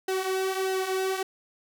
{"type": "tone with flanger", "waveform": "sawtooth", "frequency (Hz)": 379.2, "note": "F#4", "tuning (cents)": 43, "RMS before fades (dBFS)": -28, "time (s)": [0.08, 1.23], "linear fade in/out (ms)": 5, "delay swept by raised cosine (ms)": [0.86, 4.36], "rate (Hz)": 1.6, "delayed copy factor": -0.6, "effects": []}